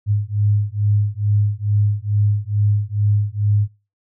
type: beating tone pair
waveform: sine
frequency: 102.5 / 104.8 Hz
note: G#2 / G#2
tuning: -22 / +16 cents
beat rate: 2.3 Hz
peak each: -18 dBFS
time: 0.06-3.68 s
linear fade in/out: 50 ms
effects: noise-tail reverb RT60 0.3 s tail -25 dB re dry